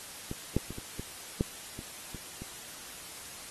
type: clicks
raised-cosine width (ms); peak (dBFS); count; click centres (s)
3; -22 / -12 / -27 / -28 / -25 / -12 / -29 / -29 / -30; 9; 0.314 / 0.566 / 0.706 / 0.784 / 0.996 / 1.409 / 1.791 / 2.147 / 2.42
effects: white hiss -45 dBFS RMS until 3.5 s + AAC 32 kbps

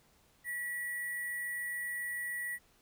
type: tone with sample-and-hold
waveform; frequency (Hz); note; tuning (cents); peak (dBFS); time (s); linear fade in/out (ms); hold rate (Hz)
sine; 1936; B6; -35; -35; 0.44-2.59; 50; 11025
effects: pink hiss -67 dBFS RMS until 2.81 s

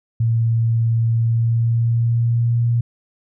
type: tone with pitch glide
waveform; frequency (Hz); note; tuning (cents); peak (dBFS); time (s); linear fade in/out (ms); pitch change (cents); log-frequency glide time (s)
sine; 114.7 to 118.06; A#2 to A#2; -28 to +22; -14; 0.2-2.81; 5; +50; 1.12-2.62
effects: none

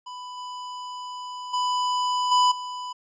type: tone with level steps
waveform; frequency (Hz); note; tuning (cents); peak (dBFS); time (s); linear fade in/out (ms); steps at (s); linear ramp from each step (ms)
square; 995; B5; +13; -36 / -34 / -23 / -17 / -32; 0.06-2.93; 10; 0.37 / 1.53 / 2.31 / 2.51; 10
effects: resampled to 16000 Hz

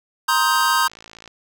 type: chord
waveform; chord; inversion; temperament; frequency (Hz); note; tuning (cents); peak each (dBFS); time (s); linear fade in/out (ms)
square; C minor seventh; third; just; 941.9 / 1046.5 / 1255.8 / 1569.8; Bb5 / C6 / Eb6 / G6; +18 / 0 / +16 / +2; -22; 0.28-0.88; 10
type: click train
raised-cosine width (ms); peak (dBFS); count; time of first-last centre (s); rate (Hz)
0.2; -23; 43; 0.52-1.277; 55.5
effects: none

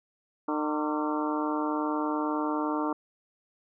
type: harmonic tone with a mistuned harmonic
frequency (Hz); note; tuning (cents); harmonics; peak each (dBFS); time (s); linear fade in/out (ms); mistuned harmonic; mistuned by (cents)
151.7; D#3; -44; 2 / 3 / 4 / 5 / 6 / 7 / 8 / 9; -29 / -37 / -37 / -40 / -34 / -39 / -36 / -40; 0.48-2.93; 5; 8; -72
effects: none

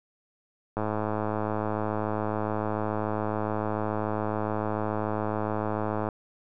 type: click train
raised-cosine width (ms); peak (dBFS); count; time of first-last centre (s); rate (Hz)
1; -15; 570; 0.77-6.088; 107
effects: none

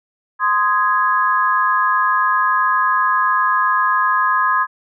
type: chord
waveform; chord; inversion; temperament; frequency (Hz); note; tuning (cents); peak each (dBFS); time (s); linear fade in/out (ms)
sine; Ab major; first; just; 1038.3 / 1245.9 / 1661.2; C6 / Eb6 / Ab6; -14 / +2 / 0; -16 / -18 / -19; 0.39-4.67; 50
effects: none

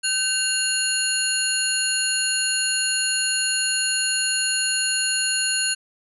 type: tone cluster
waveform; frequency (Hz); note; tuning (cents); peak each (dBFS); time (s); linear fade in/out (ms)
sine; 1534 / 2790 / 4300 / 6860 / 10460; G6 / F7 / C8 / A8 / E9; -38 / -2 / +47 / -45 / -15; -28 / -26 / -26 / -27 / -26; 0.03-5.75; 20
effects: none

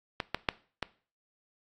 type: clicks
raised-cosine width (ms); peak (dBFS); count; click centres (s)
0.3; -14 / -12 / -9 / -14; 4; 0.202 / 0.346 / 0.488 / 0.827
effects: noise-tail reverb RT60 0.4 s tail -20 dB re dry + AAC 32 kbps

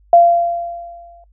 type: tone with exponential decay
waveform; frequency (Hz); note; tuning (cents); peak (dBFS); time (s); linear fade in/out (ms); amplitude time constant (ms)
sine; 688; F5; -26; -3; 0.13-1.24; 2; 240
effects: noise-tail reverb RT60 0.1 s tail -22 dB re dry + added 50 Hz sine -48 dBFS peak until 1.32 s

